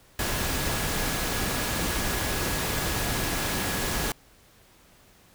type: tone in noise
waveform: sine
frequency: 1674 Hz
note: G#6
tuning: 13 cents sharp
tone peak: -39 dBFS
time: 0.19-4.12 s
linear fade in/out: 2 ms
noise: pink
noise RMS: -28 dBFS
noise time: 0.19-4.12 s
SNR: -14 dB
effects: pink hiss -57 dBFS RMS until 5.34 s